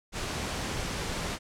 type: noise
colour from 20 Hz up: pink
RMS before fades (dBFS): -33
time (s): 0.12-1.39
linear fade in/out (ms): 50
effects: low-pass 8000 Hz 12 dB/octave